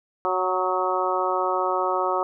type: harmonic tone with a mistuned harmonic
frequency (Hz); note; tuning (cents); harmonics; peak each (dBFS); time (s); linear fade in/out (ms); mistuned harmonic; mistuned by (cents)
185; F#3; 0; 2 / 3 / 4 / 5 / 6 / 7; -28 / -28 / -28 / -28 / -28 / -28; 0.25-2.23; 0; 7; -23
effects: none